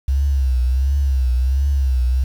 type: tone with vibrato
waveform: sine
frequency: 66 Hz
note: C2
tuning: 16 cents sharp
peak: -13 dBFS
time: 0.08-2.24 s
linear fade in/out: 5 ms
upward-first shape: triangle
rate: 1.4 Hz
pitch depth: 130 cents each way
effects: tanh soft clip ceiling -9 dBFS + 7-bit